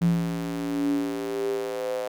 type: tone with high-pass filter sweep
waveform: square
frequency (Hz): 56.7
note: A#1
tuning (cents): -47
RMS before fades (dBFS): -27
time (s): 0.01-2.08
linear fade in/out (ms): 5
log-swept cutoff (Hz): 170 to 560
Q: 8.2
effects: none